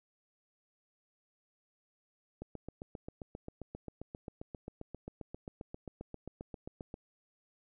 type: click train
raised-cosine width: 2 ms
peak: -29 dBFS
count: 35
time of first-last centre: 2.42-6.941 s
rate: 7.52 Hz
effects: none